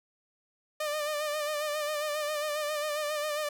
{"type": "tone with vibrato", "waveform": "sawtooth", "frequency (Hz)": 600, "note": "D5", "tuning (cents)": 37, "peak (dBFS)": -26, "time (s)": [0.8, 3.49], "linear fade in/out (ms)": 5, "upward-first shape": "sine", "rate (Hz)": 7.4, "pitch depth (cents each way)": 47, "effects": []}